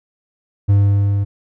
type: tone with level ramp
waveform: triangle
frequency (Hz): 100.4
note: G2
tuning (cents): +42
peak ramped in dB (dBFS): -6 to -13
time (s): 0.68-1.25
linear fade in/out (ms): 20
effects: none